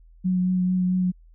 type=tone with vibrato; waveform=sine; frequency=183 Hz; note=F#3; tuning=19 cents flat; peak=-19 dBFS; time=0.24-1.12 s; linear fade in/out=20 ms; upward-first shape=triangle; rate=4.5 Hz; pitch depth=18 cents each way; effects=added 41 Hz sine -48 dBFS peak until 1.34 s